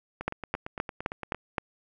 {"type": "two click trains", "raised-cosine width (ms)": 0.5, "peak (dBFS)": [-20, -12], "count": [11, 6], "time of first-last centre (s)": [[0.21, 1.346], [0.28, 1.582]], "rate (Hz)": [8.8, 3.84], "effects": []}